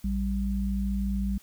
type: tone pair together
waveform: sine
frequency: 57.01 / 196 Hz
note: A#1 / G3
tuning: -38 / 0 cents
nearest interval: octave + major sixth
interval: 2138 cents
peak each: -28 dBFS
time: 0.04-1.38 s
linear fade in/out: 5 ms
effects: white hiss -57 dBFS RMS until 1.42 s